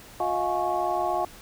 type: tone cluster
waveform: sine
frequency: 357.3 / 639 / 712 / 844 / 1103 Hz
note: F4 / D#5 / F5 / G#5 / C#6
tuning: +40 / +46 / +33 / +28 / -9 cents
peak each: -32 / -30 / -27 / -30 / -32 dBFS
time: 0.2-1.25 s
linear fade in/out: 2 ms
effects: pink hiss -47 dBFS RMS until 1.41 s